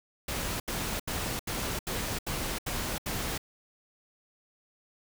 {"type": "noise bursts", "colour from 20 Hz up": "pink", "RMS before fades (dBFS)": -33, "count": 8, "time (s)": [0.28, 3.379], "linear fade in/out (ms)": 5, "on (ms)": 320, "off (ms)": 77, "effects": []}